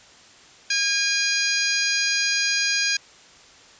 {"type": "harmonic tone", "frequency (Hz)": 816, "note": "G#5", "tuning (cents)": -31, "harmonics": [2, 3, 4, 5, 6, 7, 8], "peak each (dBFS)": [-26, -26, -33, -29, -25, -34, -27], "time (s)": [0.7, 2.97], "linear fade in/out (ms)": 5, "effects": ["white hiss -49 dBFS RMS until 3.79 s", "resampled to 16000 Hz"]}